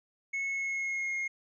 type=tone with pitch glide; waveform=triangle; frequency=2192 to 2144 Hz; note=C#7 to C7; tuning=-20 to +42 cents; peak=-29 dBFS; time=0.33-1.28 s; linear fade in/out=10 ms; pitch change=-38 cents; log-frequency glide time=0.47-1.15 s; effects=resampled to 22050 Hz